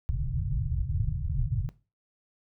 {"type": "low-pass noise", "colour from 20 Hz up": "white", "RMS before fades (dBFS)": -29, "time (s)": [0.09, 1.69], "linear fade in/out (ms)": 0, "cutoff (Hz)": 150, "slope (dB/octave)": 96, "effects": ["noise-tail reverb RT60 0.3 s tail -17 dB re dry"]}